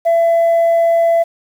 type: tone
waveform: sine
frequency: 671 Hz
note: E5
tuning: 31 cents sharp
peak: -7 dBFS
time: 0.05-1.24 s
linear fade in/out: 20 ms
effects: tanh soft clip ceiling -8 dBFS + 7-bit